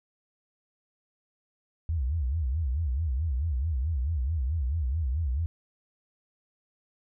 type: tone with vibrato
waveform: sine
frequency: 72 Hz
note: D2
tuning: 34 cents flat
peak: -25 dBFS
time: 1.89-5.46 s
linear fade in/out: 0 ms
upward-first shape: sine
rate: 4.6 Hz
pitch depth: 280 cents each way
effects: none